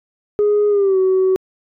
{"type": "tone with pitch glide", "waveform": "sine", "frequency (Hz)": [415.3, 376.5], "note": ["G#4", "F#4"], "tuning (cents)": [0, 30], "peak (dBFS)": -10, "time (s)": [0.39, 1.36], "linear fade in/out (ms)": 0, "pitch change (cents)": -170, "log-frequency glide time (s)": [0.69, 0.98], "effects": ["tanh soft clip ceiling -9 dBFS"]}